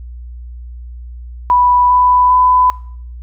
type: tone with pitch steps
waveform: sine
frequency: 986 / 994 / 1002.1 Hz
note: B5 / B5 / B5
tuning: -3 / +11 / +25 cents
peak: -7 dBFS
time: 1.5-2.7 s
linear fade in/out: 0 ms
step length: 400 ms
effects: noise-tail reverb RT60 0.6 s tail -22 dB re dry + added 60 Hz sine -27 dBFS peak until 3.22 s